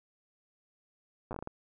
slowing click train, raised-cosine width 1 ms, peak -25 dBFS, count 8, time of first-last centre 1.31-1.474 s, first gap 8 ms, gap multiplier 1.35, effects none

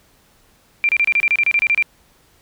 sine tone bursts, 2367 Hz, D7, 13 cents sharp, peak -12 dBFS, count 13, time 0.84-1.825 s, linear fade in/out 0 ms, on 49 ms, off 29 ms, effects pink hiss -55 dBFS RMS until 2.41 s

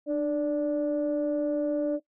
sine tone pair together, 298.9 / 584.1 Hz, D4 / D5, +31 / -10 cents, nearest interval octave, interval 1159 cents, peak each -26 dBFS, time 0.06-2 s, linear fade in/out 50 ms, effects noise-tail reverb RT60 0.1 s tail -19 dB re dry + tanh soft clip ceiling -19 dBFS

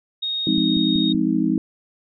sine tone, 3729 Hz, A#7, in tune, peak -22 dBFS, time 0.22-1.13 s, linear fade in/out 10 ms
sine chord, F minor seventh, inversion none, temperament just, 174.61 / 209.5 / 261.9 / 314.3 Hz, F3 / Ab3 / C4 / Eb4, 0 / +15 / +2 / +18 cents, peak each -25 / -23 / -22 / -21 dBFS, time 0.47-1.58 s, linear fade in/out 2 ms
click train, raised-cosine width 5 ms, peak -24 dBFS, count 4, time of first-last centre 0.58-1.147 s, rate 5.29 Hz
effects none

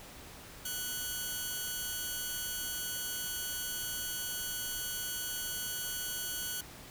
5% pulse tone pair together, 1480 / 3252 Hz, F#6 / G#7, 0 / -37 cents, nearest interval octave + major second, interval 1363 cents, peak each -26 / -31 dBFS, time 0.65-6.61 s, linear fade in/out 5 ms, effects pink hiss -50 dBFS RMS until 6.9 s

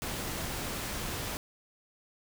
pink noise, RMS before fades -36 dBFS, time 0.02-1.37 s, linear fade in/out 0 ms, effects none

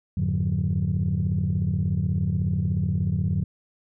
sine tone cluster, 87.6 / 104.1 / 146.8 / 180.6 Hz, F2 / G#2 / D3 / F#3, +6 / +5 / 0 / -42 cents, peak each -26 dBFS, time 0.17-3.44 s, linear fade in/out 5 ms, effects tanh soft clip ceiling -15 dBFS

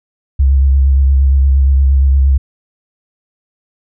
sine tone with vibrato, 67.8 Hz, C#2, 38 cents flat, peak -6 dBFS, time 0.39-2.38 s, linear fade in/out 10 ms, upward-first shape sine, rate 8.6 Hz, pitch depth 39 cents each way, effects none

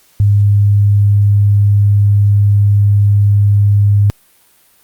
sine tone, 102 Hz, G#2, 31 cents flat, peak -6 dBFS, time 0.2-4.1 s, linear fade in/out 0 ms, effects white hiss -50 dBFS RMS until 4.83 s + Opus 48 kbps

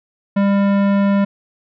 sine tone with tanh clipping, 199.4 Hz, G3, 30 cents sharp, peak -14 dBFS, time 0.36-1.25 s, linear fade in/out 10 ms, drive 18 dB, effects none

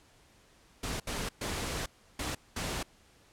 pink noise bursts at uneven times, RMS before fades -35 dBFS, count 5, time 0.83-1 / 1.07-1.29 / 1.41-1.86 / 2.19-2.35 / 2.56-2.83 s, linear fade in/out 5 ms, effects pink hiss -62 dBFS RMS until 3.32 s + low-pass 10000 Hz 12 dB/octave

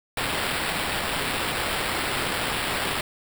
white noise with sample-and-hold, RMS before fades -27 dBFS, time 0.17-3.01 s, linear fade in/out 2 ms, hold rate 6300 Hz, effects none

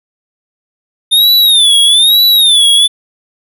square tone with vibrato, 3620 Hz, A7, 48 cents sharp, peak -5 dBFS, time 1.11-2.88 s, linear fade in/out 20 ms, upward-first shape sine, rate 1.1 Hz, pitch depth 150 cents each way, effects none

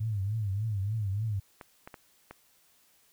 sine tone with vibrato, 103.83 Hz, G#2, in tune, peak -28 dBFS, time 0-1.4 s, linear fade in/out 10 ms, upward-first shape triangle, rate 3.4 Hz, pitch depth 170 cents each way
clicks, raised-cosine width 0.5 ms, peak -28 dBFS, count 4, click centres 1.612 / 1.875 / 1.942 / 2.31 s
effects white hiss -65 dBFS RMS until 3.12 s

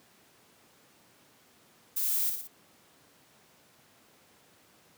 violet noise with echo, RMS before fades -30 dBFS, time 1.96-2.3 s, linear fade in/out 10 ms, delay 59 ms, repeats 3, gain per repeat -5 dB, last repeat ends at 2.477 s, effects pink hiss -61 dBFS RMS until 4.97 s + high-pass 150 Hz 12 dB/octave

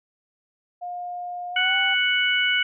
sine tone with pitch glide, 711 to 779.8 Hz, F5 to G5, +31 to -9 cents, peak -29 dBFS, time 0.81-1.95 s, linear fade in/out 20 ms, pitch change +160 cents, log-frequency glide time 1.51-1.76 s
harmonic tone, 740 Hz, F#5, in tune, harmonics 2 / 3 / 4, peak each -23 / -23 / -23 dBFS, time 1.56-2.63 s, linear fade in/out 5 ms
effects none

